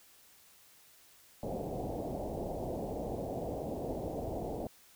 white low-pass noise, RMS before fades -38 dBFS, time 1.43-4.67 s, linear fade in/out 2 ms, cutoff 740 Hz, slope 48 dB/octave, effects white hiss -61 dBFS RMS until 4.95 s

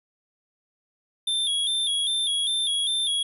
square tone with vibrato, 3445 Hz, A7, 37 cents flat, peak -23 dBFS, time 1.27-3.23 s, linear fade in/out 5 ms, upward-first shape square, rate 2.5 Hz, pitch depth 61 cents each way, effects resampled to 32000 Hz

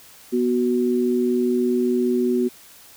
sine tone pair together, 244.9 / 370 Hz, B3 / F#4, -14 / 0 cents, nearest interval perfect fifth, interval 714 cents, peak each -20 dBFS, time 0.32-2.49 s, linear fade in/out 20 ms, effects white hiss -47 dBFS RMS until 2.96 s

